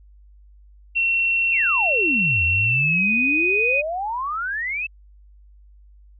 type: tone with pitch glide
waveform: sine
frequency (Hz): 2718 to 2492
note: F7 to D#7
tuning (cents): -48 to +2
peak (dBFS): -17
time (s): 0.95-3.82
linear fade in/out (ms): 20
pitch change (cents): -150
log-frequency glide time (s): 2.64-3.11
type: exponential two-way sweep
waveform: sine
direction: down then up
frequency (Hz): 2686 to 82.2 to 2686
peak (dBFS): -23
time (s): 1.51-4.87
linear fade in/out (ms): 10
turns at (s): 2.44
effects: added 50 Hz sine -46 dBFS peak until 6.19 s

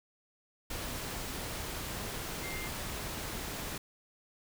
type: tone in noise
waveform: sine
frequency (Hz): 2100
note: C7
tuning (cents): +6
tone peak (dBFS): -42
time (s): 2.43-2.68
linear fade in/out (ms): 5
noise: pink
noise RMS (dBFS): -39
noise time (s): 0.7-3.78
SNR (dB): -6
effects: none

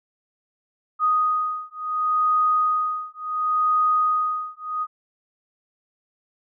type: beating tone pair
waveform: sine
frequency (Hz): 1244.5 / 1245.2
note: D#6 / D#6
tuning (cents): 0 / +1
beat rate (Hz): 0.7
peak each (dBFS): -22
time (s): 0.99-4.87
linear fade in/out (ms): 50
effects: none

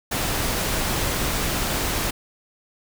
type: noise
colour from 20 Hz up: pink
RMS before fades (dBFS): -24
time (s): 0.11-2.11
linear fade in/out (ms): 10
effects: none

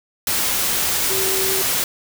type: tone in noise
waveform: sine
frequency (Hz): 383.4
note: G4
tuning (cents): -38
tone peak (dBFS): -24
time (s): 1.1-1.62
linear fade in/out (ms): 2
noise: white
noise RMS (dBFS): -20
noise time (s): 0.27-1.84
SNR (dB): -7
effects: none

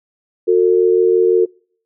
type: tone pair together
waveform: sine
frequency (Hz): 364.6 / 450.5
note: F#4 / A4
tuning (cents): -25 / +41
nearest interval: major third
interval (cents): 366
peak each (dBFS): -12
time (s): 0.47-1.46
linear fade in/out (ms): 20
effects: noise-tail reverb RT60 0.5 s tail -25 dB re dry

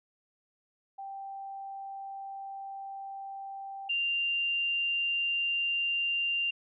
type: tone pair in turn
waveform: sine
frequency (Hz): 784 / 2785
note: G5 / F7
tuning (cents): 0 / -5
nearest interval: octave + minor seventh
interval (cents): 2195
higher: second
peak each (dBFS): -38 / -27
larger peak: second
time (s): 0.98-3.89 / 3.89-6.51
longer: first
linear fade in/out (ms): 10
effects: none

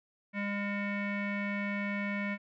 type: tone with low-pass filter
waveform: square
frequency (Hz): 202.5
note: G#3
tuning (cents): -43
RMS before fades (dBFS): -34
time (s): 0.33-2.38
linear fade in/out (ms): 50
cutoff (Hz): 2100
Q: 9.7
effects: none

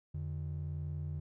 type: ring-modulated tone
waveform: triangle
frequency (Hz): 116.54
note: A#2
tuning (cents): 0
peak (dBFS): -30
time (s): 0.14-1.2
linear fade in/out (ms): 10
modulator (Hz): 30.6
effects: tanh soft clip ceiling -30 dBFS

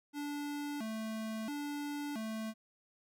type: tone with vibrato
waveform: square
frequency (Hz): 252.9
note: B3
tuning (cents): +41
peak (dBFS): -38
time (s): 0.13-2.54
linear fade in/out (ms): 50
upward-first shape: square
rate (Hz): 0.74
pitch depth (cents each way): 240
effects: none

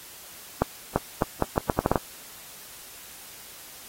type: accelerating click train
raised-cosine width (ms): 1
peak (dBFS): -6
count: 10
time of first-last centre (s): 0.62-1.958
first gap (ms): 340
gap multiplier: 0.77
effects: white hiss -45 dBFS RMS until 3.88 s + AAC 48 kbps

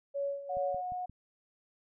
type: tone with tremolo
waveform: sine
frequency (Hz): 561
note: C#5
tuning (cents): +21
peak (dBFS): -30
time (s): 0.14-0.82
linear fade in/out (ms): 20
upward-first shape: sine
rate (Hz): 2.5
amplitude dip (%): 75
type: tone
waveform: sine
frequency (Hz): 727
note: F#5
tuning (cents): -31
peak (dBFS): -34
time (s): 0.49-1.06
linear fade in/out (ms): 10
type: click train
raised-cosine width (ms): 5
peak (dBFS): -38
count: 4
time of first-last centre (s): 0.57-1.096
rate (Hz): 5.7
effects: none

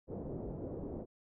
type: low-pass noise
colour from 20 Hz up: white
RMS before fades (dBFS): -42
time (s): 0.07-1.06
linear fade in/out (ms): 50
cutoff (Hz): 500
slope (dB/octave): 24
effects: none

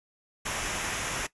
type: noise with comb filter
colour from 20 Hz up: pink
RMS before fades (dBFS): -32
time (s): 0.45-1.27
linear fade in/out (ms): 10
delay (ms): 0.23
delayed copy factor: -0.55
effects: noise-tail reverb RT60 0.1 s tail -17 dB re dry + resampled to 24000 Hz

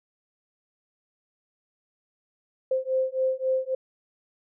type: beating tone pair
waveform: sine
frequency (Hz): 520 / 523.7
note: C5 / C5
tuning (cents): -11 / +1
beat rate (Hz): 3.7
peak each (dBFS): -26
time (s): 2.71-3.75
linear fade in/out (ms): 5
effects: none

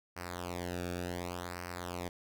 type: tone with flanger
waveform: sawtooth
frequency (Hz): 88.4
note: F2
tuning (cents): +22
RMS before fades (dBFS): -40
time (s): 0.16-2.09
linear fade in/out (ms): 10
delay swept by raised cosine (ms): 0.28 to 0.99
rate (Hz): 0.68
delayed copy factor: -0.8
effects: none

